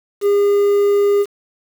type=tone with quantisation; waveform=triangle; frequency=405.7 Hz; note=G#4; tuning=41 cents flat; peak=-9 dBFS; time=0.21-1.26 s; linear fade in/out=50 ms; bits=6; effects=none